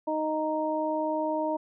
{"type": "harmonic tone", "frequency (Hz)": 310.5, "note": "D#4", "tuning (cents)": -3, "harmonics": [1, 2, 3], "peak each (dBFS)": [-31, -29, -31], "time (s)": [0.07, 1.57], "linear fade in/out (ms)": 10, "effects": []}